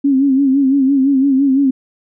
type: tone with vibrato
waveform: sine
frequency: 271.9 Hz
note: C#4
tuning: 33 cents flat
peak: -9 dBFS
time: 0.04-1.71 s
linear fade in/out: 10 ms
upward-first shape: sine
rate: 5.9 Hz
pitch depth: 72 cents each way
effects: none